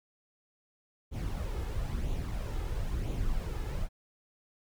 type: noise with flanger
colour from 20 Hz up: brown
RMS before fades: -33 dBFS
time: 1.11-3.89 s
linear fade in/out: 50 ms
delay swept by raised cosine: 0.29 to 2.39 ms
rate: 1 Hz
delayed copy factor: +0.5
effects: none